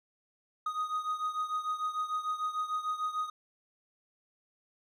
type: beating tone pair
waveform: triangle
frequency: 1244.5 / 1251.2 Hz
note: D#6 / D#6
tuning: 0 / +9 cents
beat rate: 6.7 Hz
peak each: -31 / -35 dBFS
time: 0.66-3.3 s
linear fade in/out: 5 ms
effects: none